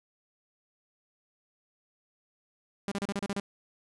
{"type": "tone bursts", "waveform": "sawtooth", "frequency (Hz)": 200, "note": "G3", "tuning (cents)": 35, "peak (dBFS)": -26, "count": 8, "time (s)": [2.88, 3.399], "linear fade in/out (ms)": 0, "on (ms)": 36, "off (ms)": 33, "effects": ["resampled to 24000 Hz", "11-bit"]}